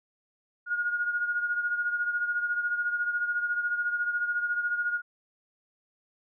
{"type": "beating tone pair", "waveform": "sine", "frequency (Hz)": [1433, 1447], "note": ["F6", "F#6"], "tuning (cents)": [44, -39], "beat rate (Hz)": 14, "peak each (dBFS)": [-27, -34], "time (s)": [0.66, 5.02], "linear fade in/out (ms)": 50, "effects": []}